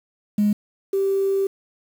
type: tone pair in turn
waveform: sine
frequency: 207.7 / 390.7 Hz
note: G#3 / G4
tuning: 0 / -6 cents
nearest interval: major seventh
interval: 1094 cents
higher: second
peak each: -14 / -17 dBFS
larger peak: first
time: 0.38-0.53 / 0.93-1.47 s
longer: second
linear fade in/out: 5 ms
effects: tanh soft clip ceiling -12 dBFS + 7-bit